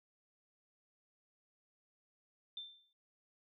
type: tone with exponential decay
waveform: sine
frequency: 3564 Hz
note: A7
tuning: 22 cents sharp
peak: -40 dBFS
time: 2.57-2.93 s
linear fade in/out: 2 ms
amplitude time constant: 78 ms
effects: none